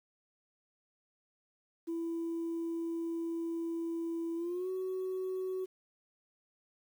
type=tone with pitch glide; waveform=sine; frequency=333 to 373.8 Hz; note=E4 to F#4; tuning=+18 to +18 cents; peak=-32 dBFS; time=1.87-5.66 s; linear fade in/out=20 ms; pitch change=+200 cents; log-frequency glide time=4.36-4.69 s; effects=tanh soft clip ceiling -31 dBFS + 10-bit